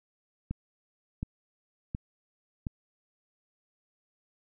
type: click train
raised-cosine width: 5 ms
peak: -20 dBFS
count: 4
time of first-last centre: 0.51-2.668 s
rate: 1.39 Hz
effects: none